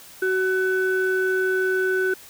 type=tone pair together; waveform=sine; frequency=375 / 1500 Hz; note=F#4 / F#6; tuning=+23 / +23 cents; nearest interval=2 octaves; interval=2400 cents; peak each=-20 / -22 dBFS; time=0.22-2.14 s; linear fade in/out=5 ms; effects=tanh soft clip ceiling -13 dBFS + white hiss -45 dBFS RMS until 2.29 s